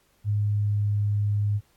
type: tone with pitch glide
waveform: sine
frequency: 103.83 to 103.23 Hz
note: G#2 to G#2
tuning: 0 to -10 cents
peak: -21 dBFS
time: 0.24-1.61 s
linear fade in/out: 50 ms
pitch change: -10 cents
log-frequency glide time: 0.38-0.86 s
effects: pink hiss -65 dBFS RMS until 1.76 s + AAC 64 kbps